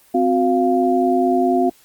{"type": "tone cluster", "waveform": "sine", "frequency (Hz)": [259.8, 364.2, 697], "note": ["C4", "F#4", "F5"], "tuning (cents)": [-12, -27, -4], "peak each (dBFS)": -18, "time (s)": [0.14, 1.7], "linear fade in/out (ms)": 10, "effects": ["white hiss -52 dBFS RMS until 1.84 s", "Opus 24 kbps"]}